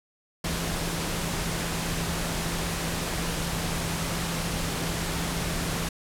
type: tone in noise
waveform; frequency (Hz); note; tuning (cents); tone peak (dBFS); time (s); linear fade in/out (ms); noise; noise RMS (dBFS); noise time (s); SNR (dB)
sine; 167.3; E3; +26; -33; 0.44-5.89; 5; pink; -30; 0.44-5.89; -6
effects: low-pass 12000 Hz 12 dB/octave